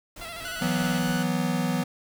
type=noise with tremolo; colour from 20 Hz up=pink; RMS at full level=-42 dBFS; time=0.16-1.18 s; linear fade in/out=5 ms; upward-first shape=sine; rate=4.7 Hz; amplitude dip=45%
type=tone with vibrato; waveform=10% pulse; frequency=669 Hz; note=E5; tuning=25 cents sharp; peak=-28 dBFS; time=0.21-0.99 s; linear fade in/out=5 ms; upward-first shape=square; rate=13 Hz; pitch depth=46 cents each way
type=tone; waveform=sawtooth; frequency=1480 Hz; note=F#6; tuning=in tune; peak=-30 dBFS; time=0.45-1.23 s; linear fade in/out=2 ms
type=chord; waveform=square; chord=E suspended second; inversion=none; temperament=equal; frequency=164.81 / 185 / 246.9 Hz; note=E3 / F#3 / B3; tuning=0 / 0 / 0 cents; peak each=-29 dBFS; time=0.61-1.84 s; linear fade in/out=10 ms
effects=none